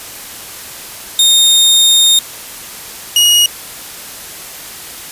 sawtooth tone pair in turn, 3681 / 2886 Hz, A#7 / F#7, -23 / -44 cents, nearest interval major third, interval 421 cents, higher first, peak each -3 dBFS, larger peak neither, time 1.19-2.19 / 3.16-3.46 s, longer first, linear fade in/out 2 ms, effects white hiss -29 dBFS RMS until 5.11 s + resampled to 32000 Hz

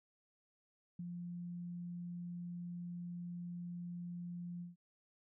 sine tone with ADSR envelope, 174.6 Hz, F3, in tune, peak -40 dBFS, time 0.99-4.76 s, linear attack 5 ms, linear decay 23 ms, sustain -2 dB, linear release 150 ms, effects none

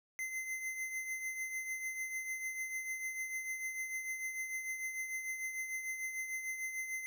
square tone with tremolo, 2064 Hz, C7, 24 cents flat, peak -36 dBFS, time 0.19-7.06 s, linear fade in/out 0 ms, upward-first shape triangle, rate 6.7 Hz, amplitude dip 60%, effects none

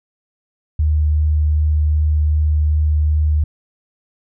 sine tone with vibrato, 76.1 Hz, D#2, 38 cents flat, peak -12 dBFS, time 0.79-3.44 s, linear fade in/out 5 ms, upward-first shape sine, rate 2.6 Hz, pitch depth 8 cents each way, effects none

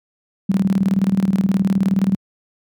sine tone with tremolo, 193.1 Hz, G3, 26 cents flat, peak -11 dBFS, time 0.49-2.15 s, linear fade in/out 5 ms, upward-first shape square, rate 19 Hz, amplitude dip 75%, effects high-pass 100 Hz 12 dB/octave

